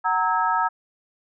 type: tone cluster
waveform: sine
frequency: 745 / 926 / 1295 / 1642 Hz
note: F#5 / A#5 / E6 / G#6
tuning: +12 / -12 / -31 / -20 cents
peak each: -27 / -22 / -23 / -29 dBFS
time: 0.04-0.69 s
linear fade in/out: 20 ms
effects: none